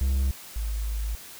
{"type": "tone pair in turn", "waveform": ["triangle", "sine"], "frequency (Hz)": [66.6, 53.32], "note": ["C2", "G#1"], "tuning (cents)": [31, 46], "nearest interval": "major third", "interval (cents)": 385, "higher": "first", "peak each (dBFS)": [-19, -26], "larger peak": "first", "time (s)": [[0.01, 0.31], [0.56, 1.15]], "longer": "second", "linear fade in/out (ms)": 0, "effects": ["white hiss -44 dBFS RMS until 1.39 s"]}